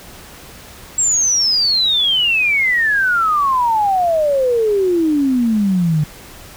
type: exponential sweep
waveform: sine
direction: down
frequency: 7700 to 147.7 Hz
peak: -12 dBFS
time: 0.98-6.04 s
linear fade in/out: 5 ms
effects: pink hiss -38 dBFS RMS until 6.56 s